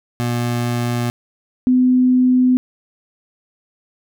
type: tone pair in turn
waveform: 25% pulse / sine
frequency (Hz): 120.3 / 253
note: B2 / B3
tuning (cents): -45 / +42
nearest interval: octave + minor second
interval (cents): 1287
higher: second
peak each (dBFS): -14 / -10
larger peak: second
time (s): 0.2-1.1 / 1.67-2.57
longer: neither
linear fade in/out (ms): 0
effects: none